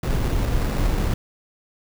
brown noise with sample-and-hold, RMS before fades -21 dBFS, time 0.03-1.14 s, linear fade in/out 5 ms, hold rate 3150 Hz, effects none

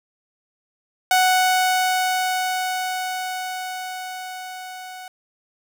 sawtooth tone with level ramp, 741 Hz, F#5, 2 cents sharp, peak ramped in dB -10 to -31 dBFS, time 1.11-5.08 s, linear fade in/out 2 ms, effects none

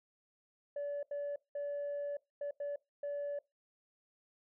sine tone bursts at uneven times, 575 Hz, D5, 37 cents flat, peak -34 dBFS, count 6, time 0.76-1.03 / 1.11-1.36 / 1.55-2.17 / 2.41-2.51 / 2.6-2.76 / 3.03-3.39 s, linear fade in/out 5 ms, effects noise-tail reverb RT60 0.2 s tail -22 dB re dry + tanh soft clip ceiling -34 dBFS

